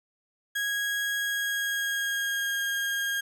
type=tone with pitch glide; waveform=35% pulse; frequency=1649 to 1622.5 Hz; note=G#6 to G#6; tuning=-13 to -41 cents; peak=-25 dBFS; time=0.55-3.21 s; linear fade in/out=10 ms; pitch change=-28 cents; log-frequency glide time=1.15-2.62 s; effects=none